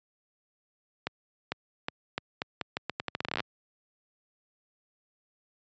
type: accelerating click train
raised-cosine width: 0.3 ms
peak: -14 dBFS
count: 21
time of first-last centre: 1.07-3.403 s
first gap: 450 ms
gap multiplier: 0.81
effects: high-pass 100 Hz 12 dB/octave + resampled to 16000 Hz